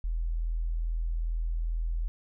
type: tone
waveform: sine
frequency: 41.2 Hz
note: E1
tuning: in tune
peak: -27 dBFS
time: 0.04-2.08 s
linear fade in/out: 0 ms
effects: none